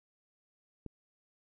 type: click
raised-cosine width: 3 ms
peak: -29 dBFS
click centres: 0.863 s
effects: none